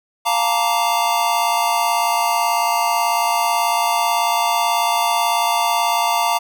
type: chord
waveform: square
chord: Bb major seventh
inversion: second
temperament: just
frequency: 699.2 / 874.1 / 932.3 / 1165.4 Hz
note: F5 / A5 / Bb5 / D6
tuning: +2 / -12 / 0 / -14 cents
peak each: -22 / -24 / -20 / -24 dBFS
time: 0.25-6.39 s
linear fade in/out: 20 ms
effects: none